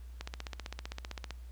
click train, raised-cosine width 0.2 ms, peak -22 dBFS, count 18, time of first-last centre 0.21-1.307 s, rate 15.5 Hz, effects added 60 Hz sine -44 dBFS peak until 1.51 s + pink hiss -65 dBFS RMS until 1.51 s

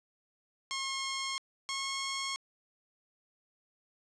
10% pulse tone pair in turn, 1077 / 1087 Hz, C6 / C#6, +50 / -34 cents, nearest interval unison, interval 16 cents, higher second, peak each -25 dBFS, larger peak neither, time 0.71-1.38 / 1.69-2.36 s, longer neither, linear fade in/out 0 ms, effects resampled to 22050 Hz

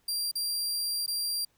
sawtooth tone with dropouts, 4744 Hz, D8, 17 cents sharp, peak -26 dBFS, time 0.08-1.45 s, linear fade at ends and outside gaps 5 ms, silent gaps 0.314-0.354 / 1.063-1.078 s, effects pink hiss -70 dBFS RMS until 1.57 s

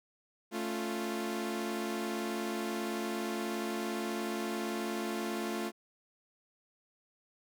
sawtooth chord, A augmented, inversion none, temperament equal, 220 / 277.2 / 349.2 Hz, A3 / C#4 / E#4, 0 / 0 / 0 cents, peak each -33 / -39 / -33 dBFS, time 0.51-5.72 s, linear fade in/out 50 ms, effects none

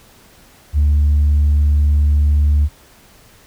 sine tone, 73.5 Hz, D2, 2 cents sharp, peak -8 dBFS, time 0.73-2.69 s, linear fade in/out 50 ms, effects tanh soft clip ceiling -8 dBFS + pink hiss -47 dBFS RMS until 3.46 s

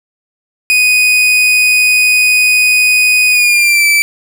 40% pulse tone with pitch glide, 2489 to 2322 Hz, D#7 to D7, 0 to -20 cents, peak -6 dBFS, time 0.7-4.02 s, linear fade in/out 0 ms, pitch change -120 cents, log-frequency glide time 3.29-3.86 s, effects none

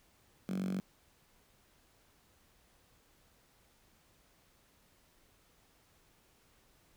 5% pulse tone with high-pass filter, 47 Hz, F#1, 28 cents sharp, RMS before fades -36 dBFS, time 0.49-0.8 s, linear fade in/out 0 ms, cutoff 190 Hz, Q 9.4, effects pink hiss -68 dBFS RMS until 6.96 s

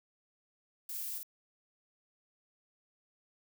violet noise with echo, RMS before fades -41 dBFS, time 0.89-1.18 s, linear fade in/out 2 ms, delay 51 ms, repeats 1, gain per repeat -3 dB, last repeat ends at 1.231 s, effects none

